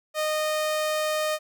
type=tone; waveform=sawtooth; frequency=616 Hz; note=D#5; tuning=17 cents flat; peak=-20 dBFS; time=0.14-1.39 s; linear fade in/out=50 ms; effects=none